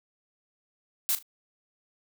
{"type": "noise with echo", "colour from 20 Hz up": "blue", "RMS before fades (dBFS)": -26, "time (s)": [1.09, 1.15], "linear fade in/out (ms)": 0, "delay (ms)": 38, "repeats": 2, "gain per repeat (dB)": -13, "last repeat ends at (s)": 1.226, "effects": []}